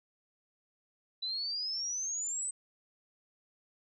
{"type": "exponential sweep", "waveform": "sine", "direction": "up", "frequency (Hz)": [3951, 8190], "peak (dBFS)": -33, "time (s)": [1.22, 2.51], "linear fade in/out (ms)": 10, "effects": []}